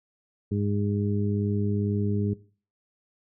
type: harmonic tone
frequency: 102.2 Hz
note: G#2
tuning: 27 cents flat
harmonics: 1 / 2 / 3 / 4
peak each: -26 / -28 / -35 / -34 dBFS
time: 0.51-2.34 s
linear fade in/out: 10 ms
effects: noise-tail reverb RT60 0.4 s tail -19 dB re dry